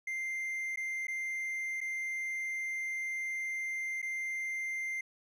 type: tone with dropouts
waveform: triangle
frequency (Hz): 2093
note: C7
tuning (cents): 0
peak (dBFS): -32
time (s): 0.07-5.01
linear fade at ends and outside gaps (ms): 5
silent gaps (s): 0.76-0.772 / 1.07-1.081 / 1.806-1.812 / 4.018-4.026
effects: none